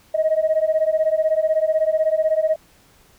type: beating tone pair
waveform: sine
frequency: 622.3 / 638.3 Hz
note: D#5 / D#5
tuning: 0 / +44 cents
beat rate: 16 Hz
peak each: -18 dBFS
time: 0.14-2.56 s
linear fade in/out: 10 ms
effects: tanh soft clip ceiling -10 dBFS + pink hiss -54 dBFS RMS until 3.18 s